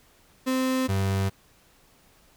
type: tone pair in turn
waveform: 35% pulse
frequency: 259.5 / 97.03 Hz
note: C4 / G2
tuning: -14 / -17 cents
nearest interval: octave + perfect fourth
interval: 1703 cents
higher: first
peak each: -21 dBFS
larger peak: neither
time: 0.46-0.88 / 0.88-1.3 s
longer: neither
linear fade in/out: 20 ms
effects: pink hiss -59 dBFS RMS until 2.36 s